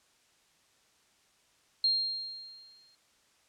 sine tone with exponential decay, 4200 Hz, C8, 6 cents sharp, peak -22 dBFS, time 1.84-2.95 s, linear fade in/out 2 ms, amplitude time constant 240 ms, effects white hiss -67 dBFS RMS until 3.48 s + low-pass 8000 Hz 12 dB/octave

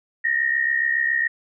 sine tone pair together, 1814 / 1881.2 Hz, A#6 / A#6, -48 / +15 cents, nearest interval minor second, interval 63 cents, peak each -23 / -20 dBFS, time 0.24-1.28 s, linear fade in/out 10 ms, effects none

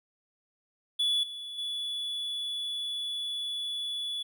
triangle tone with level steps, 3427 Hz, A7, 46 cents flat, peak -23 / -36 / -30 dBFS, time 0.99-4.23 s, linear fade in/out 10 ms, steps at 1.23 / 1.58 s, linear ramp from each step 5 ms, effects none

